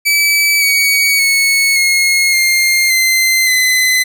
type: tone with pitch steps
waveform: sawtooth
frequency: 2299 / 2252 / 2205 / 2160 / 2116 / 2072 / 2029 Hz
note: D7 / C#7 / C#7 / C#7 / C7 / C7 / B6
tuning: -37 / +27 / -10 / -45 / +19 / -17 / +46 cents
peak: -6 dBFS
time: 0.05-4.04 s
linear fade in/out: 20 ms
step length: 570 ms
effects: none